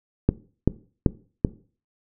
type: click train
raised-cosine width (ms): 3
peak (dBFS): -3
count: 4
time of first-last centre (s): 0.29-1.448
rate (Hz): 2.59
effects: noise-tail reverb RT60 0.4 s tail -19 dB re dry